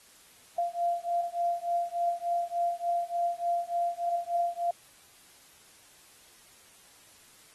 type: beating tone pair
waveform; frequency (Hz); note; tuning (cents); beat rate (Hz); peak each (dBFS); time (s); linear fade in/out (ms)
sine; 690 / 693.4; F5 / F5; -21 / -13; 3.4; -30; 0.58-4.71; 5
effects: white hiss -57 dBFS RMS until 7.54 s + AAC 32 kbps